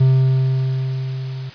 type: tone with level ramp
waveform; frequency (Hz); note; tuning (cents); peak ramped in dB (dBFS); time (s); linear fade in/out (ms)
triangle; 131.4; C3; +8; -7 to -24; 0-1.5; 10
effects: white hiss -39 dBFS RMS until 1.54 s + resampled to 11025 Hz